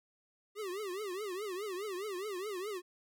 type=tone with vibrato; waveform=square; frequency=392 Hz; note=G4; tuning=in tune; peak=-38 dBFS; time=0.55-2.82 s; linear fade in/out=50 ms; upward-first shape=triangle; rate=4.8 Hz; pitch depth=210 cents each way; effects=none